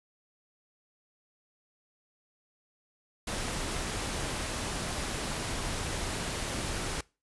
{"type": "noise", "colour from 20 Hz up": "pink", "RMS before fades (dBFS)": -34, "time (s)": [3.27, 7.01], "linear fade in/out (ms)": 5, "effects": ["noise-tail reverb RT60 0.3 s tail -23 dB re dry", "resampled to 24000 Hz"]}